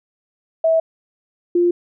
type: tone pair in turn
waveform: sine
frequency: 650 / 349.3 Hz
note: E5 / F4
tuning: -24 / 0 cents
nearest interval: major seventh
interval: 1076 cents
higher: first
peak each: -12 dBFS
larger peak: neither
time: 0.64-0.8 / 1.55-1.71 s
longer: neither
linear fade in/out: 5 ms
effects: none